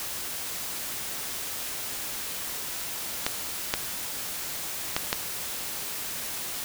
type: clicks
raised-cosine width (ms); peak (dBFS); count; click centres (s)
0.2; -6; 4; 3.265 / 3.739 / 4.965 / 5.129
effects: white hiss -34 dBFS RMS until 6.64 s